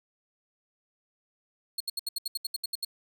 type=tone bursts; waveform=sawtooth; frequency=4319 Hz; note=C#8; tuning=46 cents flat; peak=-26 dBFS; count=12; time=1.78-2.849 s; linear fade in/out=5 ms; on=24 ms; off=71 ms; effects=none